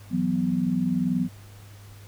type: chord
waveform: sine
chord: E suspended second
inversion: none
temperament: just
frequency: 164.81 / 185.42 / 247.2 Hz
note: E3 / F#3 / B3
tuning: 0 / +4 / +2 cents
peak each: -29 / -25 / -25 dBFS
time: 0.1-1.29 s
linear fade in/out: 50 ms
effects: added 101 Hz sine -44 dBFS peak until 2.07 s + pink hiss -52 dBFS RMS until 2.07 s

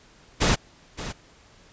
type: noise with echo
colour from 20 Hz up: pink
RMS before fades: -20 dBFS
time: 0.4-0.56 s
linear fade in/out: 20 ms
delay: 570 ms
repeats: 1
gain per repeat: -13 dB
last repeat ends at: 1.13 s
effects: pink hiss -54 dBFS RMS until 1.72 s + resampled to 16000 Hz

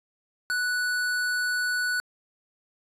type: tone with hard clipping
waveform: sine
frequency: 1480 Hz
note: F#6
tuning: in tune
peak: -26 dBFS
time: 0.5-2 s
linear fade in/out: 0 ms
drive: 15 dB
effects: resampled to 32000 Hz

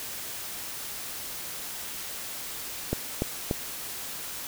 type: click train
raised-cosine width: 2 ms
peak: -12 dBFS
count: 3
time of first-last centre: 2.93-3.511 s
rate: 3.44 Hz
effects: white hiss -37 dBFS RMS until 4.47 s

